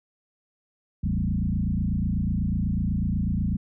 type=tone with frequency modulation; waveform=sine; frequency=130.81 Hz; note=C3; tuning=in tune; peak=-22 dBFS; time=1.03-3.57 s; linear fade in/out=10 ms; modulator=28.1 Hz; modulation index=3.2; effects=none